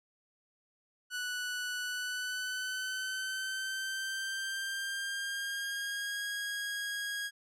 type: tone with pitch glide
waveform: sawtooth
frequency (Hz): 1480 to 1642.2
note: F#6 to G#6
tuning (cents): 0 to -20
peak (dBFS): -31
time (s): 1.1-7.31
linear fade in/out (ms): 50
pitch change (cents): +180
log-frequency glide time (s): 1.82-6.25
effects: low-pass 12000 Hz 12 dB/octave